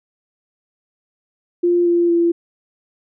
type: tone with pitch steps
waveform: sine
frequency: 349.2 / 344.8 / 340.4 Hz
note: F4 / F4 / F4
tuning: 0 / -22 / -44 cents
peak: -12 dBFS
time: 1.63-2.32 s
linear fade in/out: 10 ms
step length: 230 ms
effects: none